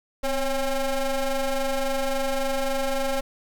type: ring-modulated tone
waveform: 35% pulse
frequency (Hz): 268.2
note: C4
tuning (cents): +43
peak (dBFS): -18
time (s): 0.23-3.21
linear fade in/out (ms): 10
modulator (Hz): 280
effects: none

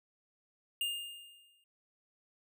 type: tone with exponential decay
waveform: square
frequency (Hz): 2821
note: F7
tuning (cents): +17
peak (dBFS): -31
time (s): 0.81-1.64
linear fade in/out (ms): 2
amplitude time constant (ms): 180
effects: none

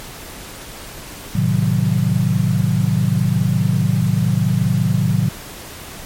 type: chord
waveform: sine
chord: A diminished seventh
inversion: none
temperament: equal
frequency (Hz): 110 / 130.81 / 155.56 / 185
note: A2 / C3 / Eb3 / Gb3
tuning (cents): 0 / 0 / 0 / 0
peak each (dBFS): -19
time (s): 1.35-5.29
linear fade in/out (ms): 5
effects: pink hiss -34 dBFS RMS until 6.05 s + MP3 64 kbps

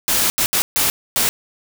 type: noise bursts at uneven times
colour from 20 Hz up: white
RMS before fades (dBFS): -17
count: 5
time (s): 0.08-0.3 / 0.38-0.46 / 0.53-0.62 / 0.76-0.9 / 1.16-1.29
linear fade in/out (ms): 0
effects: none

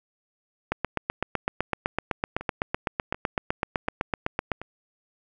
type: two click trains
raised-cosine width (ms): 0.5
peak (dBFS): -9 / -21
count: 31 / 4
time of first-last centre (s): 0.72-4.517 / 2.41-4.616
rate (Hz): 7.9 / 1.36
effects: none

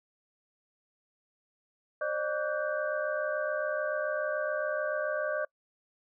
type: tone cluster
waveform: sine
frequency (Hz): 538 / 605 / 1147 / 1480 / 1569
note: C5 / D#5 / D6 / F#6 / G6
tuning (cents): +48 / -49 / -41 / 0 / +1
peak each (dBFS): -37 / -31 / -39 / -39 / -37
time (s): 2.01-5.45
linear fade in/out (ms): 5
effects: noise-tail reverb RT60 0.1 s tail -26 dB re dry

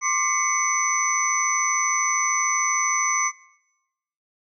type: tone cluster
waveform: sine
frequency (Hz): 1067 / 1180 / 2039 / 2207 / 6000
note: C6 / D6 / C7 / C#7 / F#8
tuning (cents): +34 / +8 / -45 / -8 / +23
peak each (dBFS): -27 / -27 / -29 / -27 / -23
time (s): 0.01-3.32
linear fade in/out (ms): 50
effects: noise-tail reverb RT60 1.0 s tail -24 dB re dry

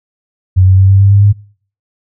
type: tone with pitch steps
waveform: sine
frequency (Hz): 93 / 94.46 / 95.95 / 97.45 / 98.99 / 100.54 / 102.12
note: F#2 / F#2 / G2 / G2 / G2 / G2 / G#2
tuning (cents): +9 / +36 / -37 / -10 / +17 / +44 / -29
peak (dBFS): -3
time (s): 0.56-1.33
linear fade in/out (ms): 20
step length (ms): 110
effects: noise-tail reverb RT60 0.5 s tail -25 dB re dry

